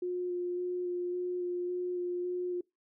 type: tone with vibrato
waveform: sine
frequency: 356.9 Hz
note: F4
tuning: 38 cents sharp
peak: -31 dBFS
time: 0.02-2.61 s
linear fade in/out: 5 ms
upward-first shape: square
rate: 1.8 Hz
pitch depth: 10 cents each way
effects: noise-tail reverb RT60 0.2 s tail -24 dB re dry